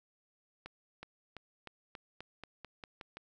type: accelerating click train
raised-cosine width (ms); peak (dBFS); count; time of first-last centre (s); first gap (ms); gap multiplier
0.3; -29; 11; 0.66-3.17; 370; 0.91
effects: none